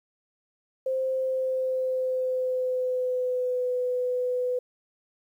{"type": "tone with pitch glide", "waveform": "sine", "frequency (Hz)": [523.3, 499.1], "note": ["C5", "B4"], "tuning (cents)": [0, 18], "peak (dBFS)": -24, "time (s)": [0.86, 4.59], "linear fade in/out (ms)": 5, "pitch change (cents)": -82, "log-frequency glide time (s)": [1.12, 3.7], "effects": ["10-bit"]}